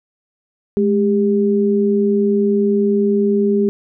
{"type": "tone pair together", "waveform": "sine", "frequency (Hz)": [210, 400], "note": ["G#3", "G4"], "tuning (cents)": [19, 35], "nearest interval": "major seventh", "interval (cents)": 1116, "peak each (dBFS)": -15, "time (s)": [0.77, 3.69], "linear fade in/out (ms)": 0, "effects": []}